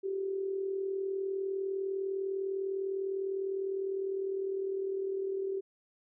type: tone with amplitude modulation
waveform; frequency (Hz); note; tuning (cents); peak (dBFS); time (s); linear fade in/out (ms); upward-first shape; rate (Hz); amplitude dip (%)
sine; 387.6; G4; -20; -29; 0.03-5.61; 20; sine; 39.9; 50
effects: none